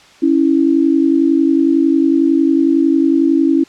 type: tone pair together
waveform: sine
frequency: 276.8 / 327.8 Hz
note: C#4 / E4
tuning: -2 / -10 cents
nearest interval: minor third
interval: 292 cents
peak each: -12 dBFS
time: 0.22-3.64 s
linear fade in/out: 10 ms
effects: white hiss -44 dBFS RMS until 3.68 s + low-pass 5000 Hz 12 dB/octave